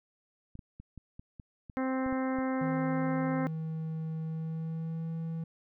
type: clicks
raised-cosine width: 5 ms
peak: -33 dBFS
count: 10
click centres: 0.554 / 0.592 / 0.8 / 0.977 / 1.195 / 1.398 / 1.698 / 2.063 / 2.126 / 2.387 s
type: harmonic tone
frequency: 261.6 Hz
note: C4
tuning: in tune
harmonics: 1 / 2 / 3 / 4 / 5 / 6 / 7 / 8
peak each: -30 / -36 / -40 / -42 / -44 / -46 / -47 / -48 dBFS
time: 1.77-3.47 s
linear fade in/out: 0 ms
type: tone with pitch glide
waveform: triangle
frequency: 159.8 to 163.44 Hz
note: D#3 to E3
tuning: +47 to -14 cents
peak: -31 dBFS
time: 2.61-5.44 s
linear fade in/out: 5 ms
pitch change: +39 cents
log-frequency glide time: 4.23-5.1 s
effects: none